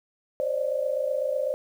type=tone cluster; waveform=sine; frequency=526 / 582 / 610 Hz; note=C5 / D5 / D#5; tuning=+9 / -16 / -34 cents; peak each=-27 / -28 / -32 dBFS; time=0.4-1.54 s; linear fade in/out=0 ms; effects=9-bit